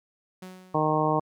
sawtooth tone with exponential decay, 185 Hz, F#3, in tune, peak -34 dBFS, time 0.42-1.21 s, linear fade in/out 5 ms, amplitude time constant 170 ms
harmonic tone, 154.4 Hz, D#3, 13 cents flat, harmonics 1 / 2 / 3 / 4 / 5 / 6 / 7, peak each -29 / -29 / -29 / -29 / -29 / -29 / -29 dBFS, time 0.74-1.2 s, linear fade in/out 10 ms
effects none

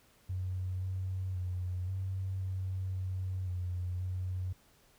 triangle tone with pitch steps, 92.4 / 93.7 / 90.6 / 95 / 94 / 93.3 / 89.8 / 92 Hz, F#2 / F#2 / F#2 / F#2 / F#2 / F#2 / F2 / F#2, -2 / +22 / -36 / +46 / +28 / +15 / +49 / -9 cents, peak -29 dBFS, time 0.29-4.53 s, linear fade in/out 10 ms, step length 530 ms, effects tanh soft clip ceiling -31 dBFS + pink hiss -65 dBFS RMS until 4.98 s

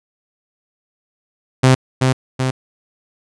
sawtooth tone with echo, 130 Hz, C3, 11 cents flat, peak -4 dBFS, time 1.63-1.75 s, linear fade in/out 10 ms, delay 380 ms, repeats 2, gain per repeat -4 dB, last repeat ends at 2.51 s, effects resampled to 22050 Hz

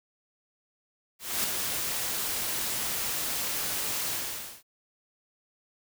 white noise with ADSR envelope, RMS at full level -27 dBFS, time 1.19-4.63 s, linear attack 250 ms, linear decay 4 ms, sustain -4 dB, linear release 520 ms, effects none

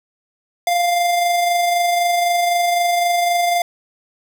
square tone with amplitude modulation, 698.5 Hz, F5, in tune, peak -14 dBFS, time 0.67-3.62 s, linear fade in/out 2 ms, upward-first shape sine, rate 23.9 Hz, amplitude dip 30%, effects none

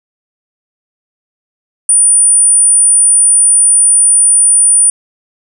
sine tone, 9400 Hz, D9, 1 cent sharp, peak -4 dBFS, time 1.89-4.9 s, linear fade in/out 2 ms, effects none

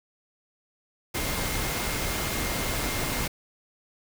sine tone in noise, 2121 Hz, C7, 23 cents sharp, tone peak -39 dBFS, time 1.14-3.28 s, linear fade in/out 10 ms, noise pink, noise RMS -29 dBFS, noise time 1.14-3.28 s, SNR -13 dB, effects none

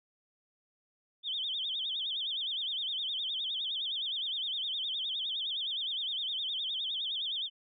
sine tone with vibrato, 3363 Hz, G#7, 21 cents sharp, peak -32 dBFS, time 1.23-7.5 s, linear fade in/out 50 ms, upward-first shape sine, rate 9.7 Hz, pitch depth 180 cents each way, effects none

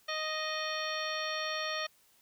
harmonic tone with a mistuned harmonic, 622.3 Hz, D#5, in tune, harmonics 1 / 2 / 3 / 4 / 5 / 6 / 7 / 9, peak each -39 / -39 / -39 / -42 / -43 / -43 / -42 / -46 dBFS, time 0.08-1.87 s, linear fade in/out 10 ms, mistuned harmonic 6, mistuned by -77 cents, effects white hiss -66 dBFS RMS until 2.21 s

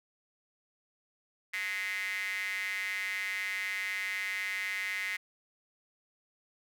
square tone with high-pass filter, 98 Hz, G2, in tune, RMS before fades -35 dBFS, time 1.53-5.17 s, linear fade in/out 10 ms, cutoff 2000 Hz, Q 9.4, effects none

